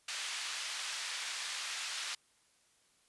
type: band-pass noise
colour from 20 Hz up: white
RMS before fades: -40 dBFS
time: 0.08-2.15 s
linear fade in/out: 5 ms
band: 1300 to 5200 Hz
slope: 12 dB/octave
effects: white hiss -70 dBFS RMS until 3.08 s + resampled to 24000 Hz